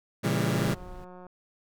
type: chord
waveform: sawtooth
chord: A# diminished seventh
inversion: none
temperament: just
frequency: 116.54 / 139.85 / 167.82 / 201.4 Hz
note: A#2 / C#3 / E3 / G3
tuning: 0 / +16 / +31 / +47 cents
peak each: -26 dBFS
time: 0.23-0.75 s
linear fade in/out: 20 ms
type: click train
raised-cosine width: 1 ms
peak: -34 dBFS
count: 147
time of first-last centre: 0.46-1.267 s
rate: 181 Hz
type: noise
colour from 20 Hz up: brown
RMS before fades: -44 dBFS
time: 0.56-1.05 s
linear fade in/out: 10 ms
effects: none